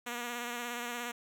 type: tone with vibrato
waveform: 5% pulse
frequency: 240 Hz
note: B3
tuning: 49 cents flat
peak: -25 dBFS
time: 0.06-1.12 s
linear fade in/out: 10 ms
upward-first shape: sine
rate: 17 Hz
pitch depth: 27 cents each way
effects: none